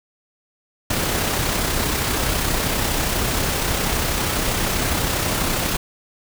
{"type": "noise with amplitude modulation", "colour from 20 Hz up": "pink", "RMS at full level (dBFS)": -20, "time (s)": [0.9, 5.77], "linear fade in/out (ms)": 5, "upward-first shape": "sine", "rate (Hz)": 32.4, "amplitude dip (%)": 30, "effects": []}